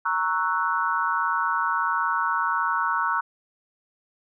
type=chord; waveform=sine; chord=F# dominant seventh; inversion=first; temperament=equal; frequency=932.3 / 1108.7 / 1318.5 / 1480 Hz; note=A#5 / C#6 / E6 / F#6; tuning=0 / 0 / 0 / 0 cents; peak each=-27 dBFS; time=0.05-3.21 s; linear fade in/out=10 ms; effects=none